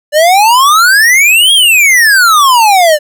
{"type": "exponential two-way sweep", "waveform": "square", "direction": "up then down", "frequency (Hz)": [579, 3322, 579], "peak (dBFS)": -4, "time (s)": [0.12, 2.99], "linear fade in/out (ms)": 50, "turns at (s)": 1.53, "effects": []}